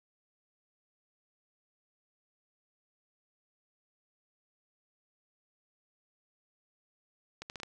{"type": "accelerating click train", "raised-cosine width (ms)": 0.2, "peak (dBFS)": -24, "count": 5, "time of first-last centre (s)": [7.42, 7.633], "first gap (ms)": 79, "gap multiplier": 0.74, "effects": []}